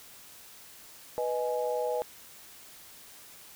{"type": "chord", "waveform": "sine", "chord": "G# minor", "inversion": "first", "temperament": "equal with one note detuned", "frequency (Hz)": [493.9, 622.3, 836.9], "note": ["B4", "D#5", "G#5"], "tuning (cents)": [0, 0, 13], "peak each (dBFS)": [-30, -33, -35], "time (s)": [1.18, 2.02], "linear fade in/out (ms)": 0, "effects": ["white hiss -51 dBFS RMS until 3.55 s"]}